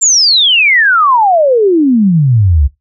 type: exponential sweep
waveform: sine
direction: down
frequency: 7400 to 65.41 Hz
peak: -5 dBFS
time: 0.01-2.68 s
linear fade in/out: 20 ms
effects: noise-tail reverb RT60 0.2 s tail -21 dB re dry